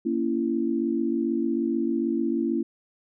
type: chord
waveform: sine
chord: A# diminished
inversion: none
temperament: just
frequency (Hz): 233.1 / 279.7 / 335.6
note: A#3 / C#4 / E4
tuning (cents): 0 / +16 / +31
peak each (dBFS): -27 / -28 / -26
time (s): 0.05-2.63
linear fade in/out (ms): 10
effects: none